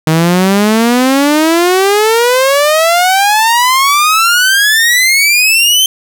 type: exponential sweep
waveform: sawtooth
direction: up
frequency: 155.56 to 3136 Hz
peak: -3 dBFS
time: 0.07-5.86 s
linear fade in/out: 2 ms
effects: none